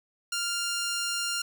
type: tone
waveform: 10% pulse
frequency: 1396.9 Hz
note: F6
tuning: in tune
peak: -20 dBFS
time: 0.32-1.42 s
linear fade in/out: 5 ms
effects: none